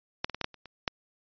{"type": "clicks", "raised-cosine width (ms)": 0.2, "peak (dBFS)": [-9, -20, -18, -12, -11, -30, -28, -9], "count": 8, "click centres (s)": [0.245, 0.297, 0.346, 0.413, 0.444, 0.543, 0.657, 0.878], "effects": ["resampled to 11025 Hz"]}